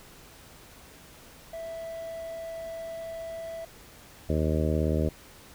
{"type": "tone", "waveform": "triangle", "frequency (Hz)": 659.3, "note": "E5", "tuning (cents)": 0, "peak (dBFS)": -33, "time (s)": [1.53, 3.65], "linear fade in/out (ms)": 5}
{"type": "harmonic tone", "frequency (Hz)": 77.78, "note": "D#2", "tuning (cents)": 0, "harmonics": [1, 2, 3, 4, 5, 6, 7, 8], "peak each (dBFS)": [-27, -30, -32, -33, -34, -35, -35, -36], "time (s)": [4.29, 5.09], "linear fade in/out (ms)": 5}
{"effects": ["pink hiss -51 dBFS RMS until 5.54 s"]}